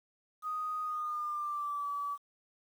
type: tone with pitch glide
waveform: sine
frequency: 1244.5 to 1147.8 Hz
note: D#6 to D6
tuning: 0 to -40 cents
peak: -33 dBFS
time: 0.42-2.18 s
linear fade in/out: 50 ms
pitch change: -140 cents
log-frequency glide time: 0.83-1.88 s
effects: 10-bit